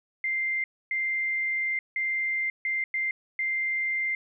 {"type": "tone bursts at uneven times", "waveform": "sine", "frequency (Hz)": 2093, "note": "C7", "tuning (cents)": 0, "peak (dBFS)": -25, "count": 6, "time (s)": [[0.24, 0.64], [0.91, 1.79], [1.96, 2.5], [2.65, 2.84], [2.94, 3.11], [3.39, 4.15]], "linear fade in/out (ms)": 2, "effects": []}